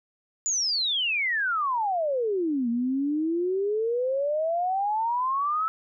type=exponential two-way sweep; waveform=sine; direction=down then up; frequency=7090 to 230.2 to 1321 Hz; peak=-23 dBFS; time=0.46-5.68 s; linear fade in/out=0 ms; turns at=2.69 s; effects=none